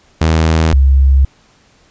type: tone pair in turn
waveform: sawtooth / sine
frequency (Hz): 80.3 / 67.52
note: E2 / C#2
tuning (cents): -45 / -45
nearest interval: minor third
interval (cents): 300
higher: first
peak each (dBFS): -5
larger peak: neither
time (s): 0.21-0.73 / 0.73-1.25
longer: neither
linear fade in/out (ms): 5
effects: pink hiss -50 dBFS RMS until 1.9 s + resampled to 16000 Hz